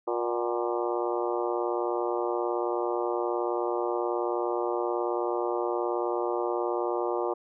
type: harmonic tone with a mistuned harmonic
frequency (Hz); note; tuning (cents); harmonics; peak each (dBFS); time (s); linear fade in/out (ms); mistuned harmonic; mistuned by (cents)
118.8; A#2; +33; 3 / 4 / 5 / 6 / 7 / 8 / 9 / 10; -30 / -32 / -34 / -36 / -37 / -38 / -39 / -40; 0.07-7.34; 10; 6; +70
effects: none